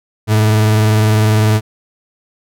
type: tone with vibrato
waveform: 40% pulse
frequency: 107.9 Hz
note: A2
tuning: 33 cents flat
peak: -8 dBFS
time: 0.27-1.61 s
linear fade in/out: 50 ms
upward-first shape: triangle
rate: 20 Hz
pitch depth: 47 cents each way
effects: none